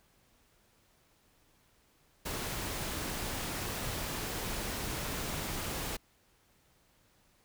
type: noise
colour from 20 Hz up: pink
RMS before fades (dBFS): -37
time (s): 2.25-5.97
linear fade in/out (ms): 10
effects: pink hiss -68 dBFS RMS until 7.44 s